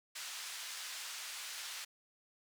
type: band-pass noise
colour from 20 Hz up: white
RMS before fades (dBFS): -45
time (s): 0.15-1.85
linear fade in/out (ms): 10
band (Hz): 1200 to 6800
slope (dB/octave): 12
effects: none